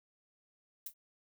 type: noise with exponential decay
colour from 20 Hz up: violet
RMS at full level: -35 dBFS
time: 0.86-0.94 s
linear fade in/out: 5 ms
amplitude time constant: 17 ms
effects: none